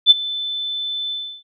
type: tone with ADSR envelope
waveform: sine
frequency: 3520 Hz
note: A7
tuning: in tune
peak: -3 dBFS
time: 0.06-1.43 s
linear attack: 46 ms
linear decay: 23 ms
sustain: -19 dB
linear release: 320 ms
effects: none